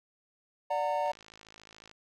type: chord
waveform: triangle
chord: D augmented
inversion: none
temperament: just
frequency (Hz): 587.3 / 734.2 / 917.7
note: D5 / F#5 / A#5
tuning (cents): 0 / -14 / -27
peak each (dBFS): -30 / -31 / -30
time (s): 0.7-1.12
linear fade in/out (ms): 10
type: click train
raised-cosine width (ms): 0.2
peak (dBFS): -34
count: 47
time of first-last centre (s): 1.06-1.913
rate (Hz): 53.9
effects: none